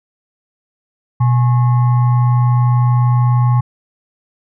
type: tone with frequency modulation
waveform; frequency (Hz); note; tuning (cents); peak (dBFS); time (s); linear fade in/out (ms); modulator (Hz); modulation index
sine; 123.47; B2; 0; -9; 1.2-3.61; 10; 964; 0.33
effects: none